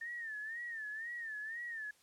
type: tone with vibrato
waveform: sine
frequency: 1805 Hz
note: A6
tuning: 44 cents sharp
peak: -40 dBFS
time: 0.01-1.91 s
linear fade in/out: 5 ms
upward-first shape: sine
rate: 2 Hz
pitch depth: 110 cents each way
effects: white hiss -68 dBFS RMS until 2.02 s + low-pass 10000 Hz 12 dB/octave